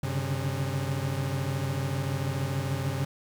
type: tone cluster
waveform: 40% pulse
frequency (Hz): 96.2 / 134.5 / 141.2 / 148.2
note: G2 / C3 / C#3 / D3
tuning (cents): -32 / +48 / +32 / +16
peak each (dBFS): -33 / -29 / -38 / -36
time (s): 0.03-3.05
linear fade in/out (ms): 5
effects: 10-bit